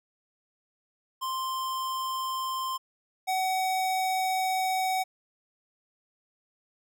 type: tone pair in turn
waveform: square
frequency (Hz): 1046.5 / 752.5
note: C6 / F#5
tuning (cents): 0 / +29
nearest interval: tritone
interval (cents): 571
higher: first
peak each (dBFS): -30 / -26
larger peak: second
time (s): 1.21-2.78 / 3.27-5.04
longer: second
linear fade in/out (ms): 20
effects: none